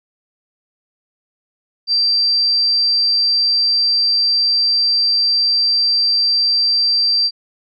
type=tone; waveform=sine; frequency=4699 Hz; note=D8; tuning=in tune; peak=-12 dBFS; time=1.87-7.31 s; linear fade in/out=50 ms; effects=none